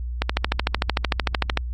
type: click train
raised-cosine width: 0.3 ms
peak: -4 dBFS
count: 19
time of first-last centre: 0.22-1.573 s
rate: 13.3 Hz
effects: added 60 Hz sine -26 dBFS peak until 1.73 s + AAC 32 kbps